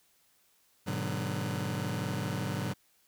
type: chord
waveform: sawtooth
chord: G# half-diminished seventh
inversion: none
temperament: just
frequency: 103.83 / 124.59 / 149.51 / 186.89 Hz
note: G#2 / B2 / D3 / F#3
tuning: 0 / +16 / +31 / +18 cents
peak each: -33 dBFS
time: 0.86-2.74 s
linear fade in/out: 20 ms
effects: white hiss -68 dBFS RMS until 3.07 s